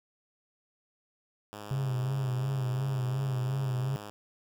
5% pulse tone, 104.1 Hz, G#2, 5 cents sharp, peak -30 dBFS, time 1.53-4.1 s, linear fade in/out 0 ms
triangle tone with vibrato, 130.81 Hz, C3, in tune, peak -26 dBFS, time 1.71-3.96 s, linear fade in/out 0 ms, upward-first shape sine, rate 2.8 Hz, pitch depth 65 cents each way
effects none

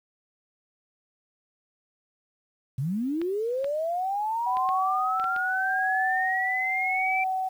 sine linear sweep, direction up, 120.3 to 2349 Hz, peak -25 dBFS, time 2.78-7.24 s, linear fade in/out 5 ms
clicks, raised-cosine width 0.3 ms, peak -23 dBFS, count 7, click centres 3.216 / 3.644 / 4.57 / 4.69 / 5.198 / 5.242 / 5.363 s
sine tone with tremolo, 754 Hz, F#5, 32 cents sharp, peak -24 dBFS, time 4.46-7.49 s, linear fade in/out 10 ms, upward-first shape triangle, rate 0.8 Hz, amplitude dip 55%
effects 9-bit

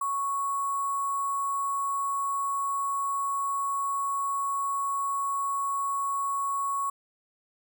sine tone with sample-and-hold, 1108.7 Hz, C#6, in tune, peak -26 dBFS, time 0.01-6.9 s, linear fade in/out 5 ms, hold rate 8820 Hz, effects none

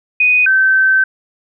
sine tone pair in turn, 2489 / 1544.2 Hz, D#7 / G6, 0 / -26 cents, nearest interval minor sixth, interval 826 cents, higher first, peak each -8 dBFS, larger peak neither, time 0.2-0.46 / 0.46-1.04 s, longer second, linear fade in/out 5 ms, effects none

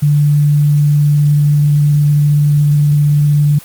sine tone, 146.83 Hz, D3, in tune, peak -7 dBFS, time 0.02-3.59 s, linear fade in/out 10 ms, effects white hiss -36 dBFS RMS until 3.64 s + Opus 24 kbps

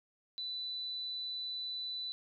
sine tone, 3985 Hz, B7, 15 cents sharp, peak -37 dBFS, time 0.38-2.12 s, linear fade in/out 0 ms, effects none

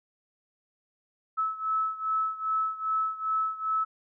sine beating tone pair, 1300 / 1302.5 Hz, E6 / E6, -24 / -21 cents, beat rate 2.5 Hz, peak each -28 / -31 dBFS, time 1.37-3.85 s, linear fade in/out 20 ms, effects none

